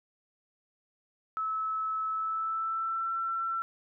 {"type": "tone with pitch glide", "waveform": "sine", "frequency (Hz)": [1300, 1345.8], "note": ["E6", "E6"], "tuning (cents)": [-24, 35], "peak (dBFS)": -29, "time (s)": [1.37, 3.62], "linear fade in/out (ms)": 0, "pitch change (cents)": 59, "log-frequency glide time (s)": [2.09, 3.13], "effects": []}